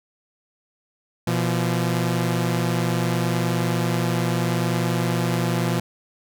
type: tone pair together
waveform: sawtooth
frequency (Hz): 121 / 171.12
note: B2 / F3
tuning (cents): -35 / -35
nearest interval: tritone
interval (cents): 600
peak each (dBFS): -19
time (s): 1.27-5.8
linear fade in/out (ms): 5
effects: none